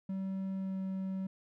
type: tone with pitch glide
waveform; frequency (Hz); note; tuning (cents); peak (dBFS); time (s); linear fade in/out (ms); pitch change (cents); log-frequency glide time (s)
triangle; 191.7 to 190.38; G3 to F#3; -38 to +50; -32; 0.09-1.27; 5; -12; 0.55-0.79
effects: none